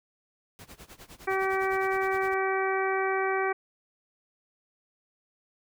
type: noise with tremolo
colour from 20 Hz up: pink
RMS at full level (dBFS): -46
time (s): 0.59-2.34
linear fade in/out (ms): 0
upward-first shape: sine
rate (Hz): 9.8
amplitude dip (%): 90
type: harmonic tone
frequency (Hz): 383.5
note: G4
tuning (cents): -38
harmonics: 1 / 2 / 3 / 4 / 5 / 6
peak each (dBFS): -28 / -31 / -33 / -34 / -35 / -36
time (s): 1.27-3.53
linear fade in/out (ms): 10
effects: none